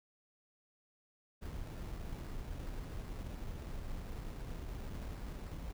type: noise with sample-and-hold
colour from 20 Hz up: brown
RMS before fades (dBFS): -43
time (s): 1.41-5.73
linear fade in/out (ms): 20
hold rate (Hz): 3150
effects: none